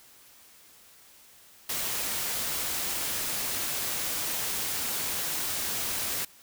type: noise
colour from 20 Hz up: white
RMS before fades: -31 dBFS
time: 1.69-6.25 s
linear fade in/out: 5 ms
effects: white hiss -55 dBFS RMS until 6.42 s